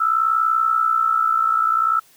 sine tone with amplitude modulation, 1318.5 Hz, E6, in tune, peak -12 dBFS, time 0-2 s, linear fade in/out 10 ms, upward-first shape sine, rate 60.5 Hz, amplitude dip 70%, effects white hiss -53 dBFS RMS until 2.16 s + high-pass 60 Hz 12 dB/octave

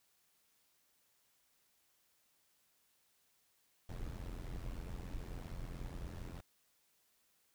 brown noise with amplitude modulation, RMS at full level -41 dBFS, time 3.89-6.41 s, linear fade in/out 5 ms, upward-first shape sine, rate 86.9 Hz, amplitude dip 80%, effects white hiss -75 dBFS RMS until 7.54 s

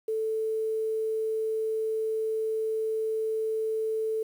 sine tone with quantisation, 440 Hz, A4, in tune, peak -26 dBFS, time 0.08-4.23 s, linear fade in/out 5 ms, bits 9, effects none

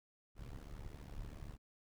brown noise with amplitude modulation, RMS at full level -45 dBFS, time 0.35-1.58 s, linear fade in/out 50 ms, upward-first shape sine, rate 72.6 Hz, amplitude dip 90%, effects none

